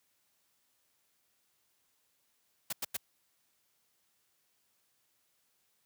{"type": "noise bursts", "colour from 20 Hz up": "white", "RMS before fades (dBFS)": -35, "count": 3, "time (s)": [2.7, 2.969], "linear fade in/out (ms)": 5, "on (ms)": 27, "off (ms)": 94, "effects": ["white hiss -75 dBFS RMS until 5.85 s", "high-pass 60 Hz 12 dB/octave"]}